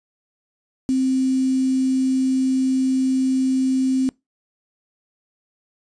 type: tone with quantisation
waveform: sine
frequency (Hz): 261.6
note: C4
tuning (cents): 0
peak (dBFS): -16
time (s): 0.89-4.09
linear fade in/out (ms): 0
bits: 6
effects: noise-tail reverb RT60 0.2 s tail -24 dB re dry + resampled to 22050 Hz